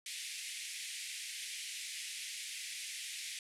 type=band-pass noise; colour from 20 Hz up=pink; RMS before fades=-44 dBFS; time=0.06-3.39 s; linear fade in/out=2 ms; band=2000 to 11000 Hz; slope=48 dB/octave; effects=none